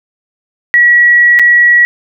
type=tone with dropouts; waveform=sine; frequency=1925 Hz; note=B6; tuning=45 cents flat; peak=-3 dBFS; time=0.74-1.85 s; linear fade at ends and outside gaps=0 ms; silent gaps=1.39-1.395 s; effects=none